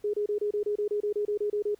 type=tone bursts; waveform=sine; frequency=415.3 Hz; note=G#4; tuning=in tune; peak=-25 dBFS; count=14; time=0.04-1.748 s; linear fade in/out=5 ms; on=96 ms; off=28 ms; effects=pink hiss -64 dBFS RMS until 1.79 s